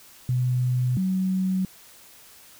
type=tone pair in turn; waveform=sine; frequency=125.5 / 187.71 Hz; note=B2 / F#3; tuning=+28 / +25 cents; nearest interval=perfect fifth; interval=697 cents; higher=second; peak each=-20 / -21 dBFS; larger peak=first; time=0.29-0.97 / 0.97-1.65 s; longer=neither; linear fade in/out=2 ms; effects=white hiss -50 dBFS RMS until 2.59 s